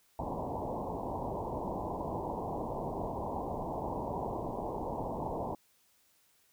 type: low-pass noise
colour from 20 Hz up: white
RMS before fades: -37 dBFS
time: 0.19-5.55 s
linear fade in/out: 2 ms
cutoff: 1000 Hz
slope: 96 dB/octave
effects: white hiss -69 dBFS RMS until 6.52 s